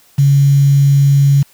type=tone with quantisation; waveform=sine; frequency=140 Hz; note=C#3; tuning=18 cents sharp; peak=-6 dBFS; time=0.18-1.43 s; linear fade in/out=10 ms; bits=5; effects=white hiss -49 dBFS RMS until 1.53 s